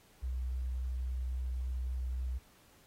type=tone with vibrato; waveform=sine; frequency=63.1 Hz; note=B1; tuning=38 cents sharp; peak=-33 dBFS; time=0.22-2.39 s; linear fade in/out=20 ms; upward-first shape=triangle; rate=3.6 Hz; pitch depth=10 cents each way; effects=pink hiss -64 dBFS RMS until 2.86 s + AAC 48 kbps